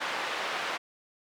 pink band-pass noise, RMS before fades -33 dBFS, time 0-0.78 s, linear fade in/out 20 ms, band 700 to 3000 Hz, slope 12 dB/octave, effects none

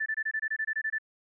sine tone bursts, 1760 Hz, A6, in tune, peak -27 dBFS, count 12, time 0-0.985 s, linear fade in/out 10 ms, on 61 ms, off 23 ms, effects none

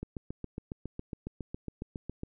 click train, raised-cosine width 3 ms, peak -24 dBFS, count 17, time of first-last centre 0.03-2.234 s, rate 7.26 Hz, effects none

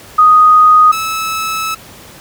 sine / sawtooth tone pair in turn, 1244.5 / 1302.9 Hz, D#6 / E6, 0 / -21 cents, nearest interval minor second, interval 79 cents, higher second, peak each -3 / -12 dBFS, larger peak first, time 0.18-0.92 / 0.92-1.75 s, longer second, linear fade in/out 10 ms, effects pink hiss -36 dBFS RMS until 2.2 s + high-pass 60 Hz 12 dB/octave

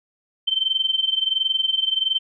sine tone with amplitude modulation, 3104 Hz, G7, 18 cents flat, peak -15 dBFS, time 0.47-2.19 s, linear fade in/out 10 ms, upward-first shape sine, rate 21.4 Hz, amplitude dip 85%, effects none

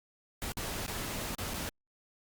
pink noise with dropouts, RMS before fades -37 dBFS, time 0.42-1.69 s, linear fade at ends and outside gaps 0 ms, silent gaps 0.521-0.571 / 0.864-0.88 / 1.349-1.384 / 1.537-1.542 s, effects Opus 48 kbps

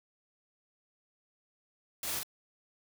white noise with echo, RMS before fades -37 dBFS, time 2.03-2.19 s, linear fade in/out 2 ms, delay 42 ms, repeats 1, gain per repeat -2 dB, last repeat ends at 2.232 s, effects none

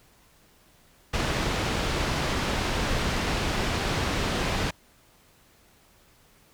pink low-pass noise, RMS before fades -27 dBFS, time 1.13-4.71 s, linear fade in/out 10 ms, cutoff 4800 Hz, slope 12 dB/octave, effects pink hiss -59 dBFS RMS until 6.53 s

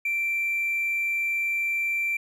triangle tone with hard clipping, 2349 Hz, D7, in tune, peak -24 dBFS, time 0.05-2.17 s, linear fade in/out 5 ms, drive 4 dB, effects none

